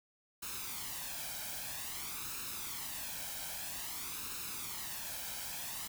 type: noise with flanger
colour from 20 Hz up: white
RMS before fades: -42 dBFS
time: 0.42-5.88 s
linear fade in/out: 10 ms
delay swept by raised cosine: 0.75 to 1.29 ms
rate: 0.51 Hz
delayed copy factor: +0.6
effects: none